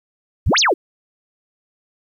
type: exponential two-way sweep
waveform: sine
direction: up then down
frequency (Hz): 46.25 to 6990 to 291.1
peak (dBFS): -12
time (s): 0.46-0.74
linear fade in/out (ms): 10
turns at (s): 0.59
effects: 9-bit